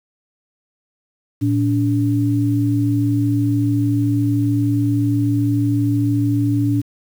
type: tone pair together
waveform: sine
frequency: 114.17 / 287.9 Hz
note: A#2 / D4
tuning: -36 / -34 cents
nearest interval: octave + major third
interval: 1602 cents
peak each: -17 dBFS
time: 1.41-6.82 s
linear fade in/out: 20 ms
effects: 7-bit